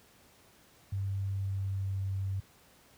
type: tone with pitch glide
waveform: sine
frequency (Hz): 98 to 96.71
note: G2 to G2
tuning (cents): 0 to -23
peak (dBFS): -30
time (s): 0.92-2.4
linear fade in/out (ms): 5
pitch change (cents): -23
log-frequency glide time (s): 1.07-2.04
effects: pink hiss -61 dBFS RMS until 2.97 s + high-pass 60 Hz 12 dB/octave

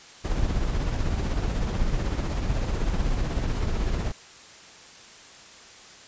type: noise with tremolo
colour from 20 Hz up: brown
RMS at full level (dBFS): -23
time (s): 0.24-4.12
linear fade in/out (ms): 10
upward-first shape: triangle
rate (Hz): 16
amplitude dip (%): 50
effects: white hiss -47 dBFS RMS until 6.07 s + resampled to 16000 Hz

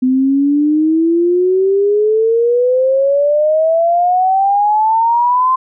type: exponential sweep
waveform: sine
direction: up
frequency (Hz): 253.3 to 1046.5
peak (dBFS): -9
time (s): 0.02-5.56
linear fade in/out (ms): 10
effects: none

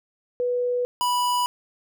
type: tone pair in turn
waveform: sine / square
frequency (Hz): 491.4 / 982.8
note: B4 / B5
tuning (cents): -9 / -9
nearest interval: octave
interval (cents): 1200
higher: second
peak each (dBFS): -21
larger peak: neither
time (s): 0.4-0.85 / 1.01-1.46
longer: neither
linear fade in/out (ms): 0
effects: none

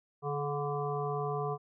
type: harmonic tone with a mistuned harmonic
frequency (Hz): 145.2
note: D3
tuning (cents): -19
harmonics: 1 / 3 / 5 / 7 / 8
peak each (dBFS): -36 / -35 / -38 / -41 / -40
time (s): 0.22-1.58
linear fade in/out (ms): 50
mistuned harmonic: 3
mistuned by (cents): -27
effects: none

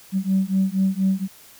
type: beating tone pair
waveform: sine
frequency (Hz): 189.4 / 193.6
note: F#3 / G3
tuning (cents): +41 / -21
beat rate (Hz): 4.2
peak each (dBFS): -20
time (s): 0.12-1.28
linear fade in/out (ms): 50
effects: tanh soft clip ceiling -11 dBFS + white hiss -48 dBFS RMS until 1.59 s

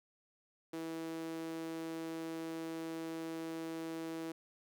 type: tone with high-pass filter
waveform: sawtooth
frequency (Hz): 163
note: E3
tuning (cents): -19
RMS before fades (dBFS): -42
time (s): 0.73-4.32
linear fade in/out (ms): 5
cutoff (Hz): 340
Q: 3
effects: none

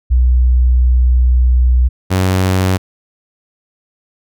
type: tone pair in turn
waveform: sine / sawtooth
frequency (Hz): 62 / 93.46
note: B1 / F#2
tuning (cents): +7 / +18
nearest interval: perfect fifth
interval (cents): 711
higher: second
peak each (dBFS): -7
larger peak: neither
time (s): 0.1-1.89 / 2.1-2.78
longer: first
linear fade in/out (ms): 20
effects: none

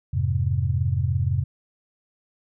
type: chord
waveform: sine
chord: F minor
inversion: none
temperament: just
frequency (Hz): 87.31 / 104.77 / 130.96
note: F2 / Ab2 / C3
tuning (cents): 0 / +16 / +2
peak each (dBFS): -24 / -25 / -24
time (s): 0.13-1.44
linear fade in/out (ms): 10
effects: none

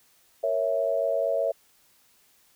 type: chord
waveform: sine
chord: A# diminished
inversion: none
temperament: equal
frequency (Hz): 466.2 / 554.4 / 659.3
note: A#4 / C#5 / E5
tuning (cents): 0 / 0 / 0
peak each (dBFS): -31 / -26 / -26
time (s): 0.43-1.52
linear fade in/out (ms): 10
effects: white hiss -62 dBFS RMS until 2.55 s

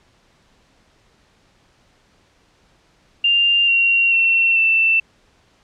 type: tone with pitch steps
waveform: sine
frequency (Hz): 2794 / 2752 / 2711 / 2671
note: F7 / F7 / E7 / E7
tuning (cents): 0 / -26 / +48 / +22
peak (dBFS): -12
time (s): 3.24-5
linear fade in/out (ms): 5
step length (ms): 440
effects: pink hiss -57 dBFS RMS until 5.63 s + low-pass 6000 Hz 12 dB/octave

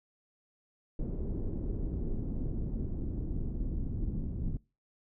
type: noise with low-pass filter sweep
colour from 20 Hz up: brown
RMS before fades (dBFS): -34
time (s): 0.99-4.57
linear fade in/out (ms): 2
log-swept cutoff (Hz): 380 to 250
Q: 1.6
effects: noise-tail reverb RT60 0.3 s tail -23 dB re dry

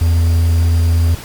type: tone with quantisation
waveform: triangle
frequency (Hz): 83.6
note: E2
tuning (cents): +25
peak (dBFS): -7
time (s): 0.01-1.15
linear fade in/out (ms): 5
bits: 6
effects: pink hiss -32 dBFS RMS until 1.24 s + MP3 96 kbps

